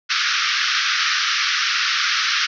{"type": "band-pass noise", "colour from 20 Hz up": "pink", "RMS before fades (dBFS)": -20, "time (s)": [0.09, 2.47], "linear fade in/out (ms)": 20, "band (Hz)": [1200, 5900], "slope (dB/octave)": 96, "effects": []}